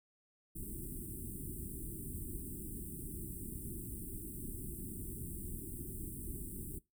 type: band-stop noise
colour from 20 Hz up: pink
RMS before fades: -44 dBFS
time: 0.55-6.79 s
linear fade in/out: 10 ms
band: 390 to 8200 Hz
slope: 96 dB/octave
effects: noise-tail reverb RT60 0.2 s tail -21 dB re dry